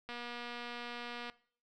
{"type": "click train", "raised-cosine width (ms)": 0.3, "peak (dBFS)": -28, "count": 291, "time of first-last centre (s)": [0.09, 1.298], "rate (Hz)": 240, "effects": ["noise-tail reverb RT60 0.5 s tail -20 dB re dry"]}